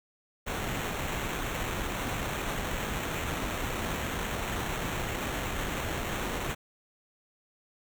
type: noise with sample-and-hold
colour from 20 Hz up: pink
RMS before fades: -33 dBFS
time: 0.46-6.55 s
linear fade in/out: 20 ms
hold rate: 4900 Hz
effects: none